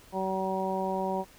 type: harmonic tone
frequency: 190 Hz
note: F#3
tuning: 46 cents sharp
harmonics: 1 / 2 / 3 / 4 / 5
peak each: -34 / -34 / -34 / -34 / -34 dBFS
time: 0.12-1.25 s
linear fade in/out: 50 ms
effects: pink hiss -55 dBFS RMS until 1.38 s